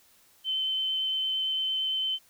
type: tone with vibrato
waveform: sine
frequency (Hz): 3072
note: G7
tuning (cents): -36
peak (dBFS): -26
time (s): 0.44-2.19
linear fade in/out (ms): 50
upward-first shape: triangle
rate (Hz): 8.8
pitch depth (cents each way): 8
effects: white hiss -61 dBFS RMS until 2.29 s